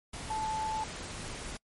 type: tone in noise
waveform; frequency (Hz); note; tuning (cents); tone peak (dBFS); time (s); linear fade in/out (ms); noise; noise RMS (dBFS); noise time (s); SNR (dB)
sine; 872; A5; -16; -31; 0.3-0.84; 5; pink; -41; 0.13-1.57; +7
effects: noise-tail reverb RT60 0.1 s tail -26 dB re dry + MP3 48 kbps